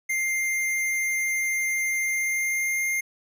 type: tone with pitch glide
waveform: square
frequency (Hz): 2102 to 2115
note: C7 to C7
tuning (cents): +7 to +18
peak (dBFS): -24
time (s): 0.09-3.01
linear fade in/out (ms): 10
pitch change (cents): +11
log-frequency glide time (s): 2-2.85
effects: none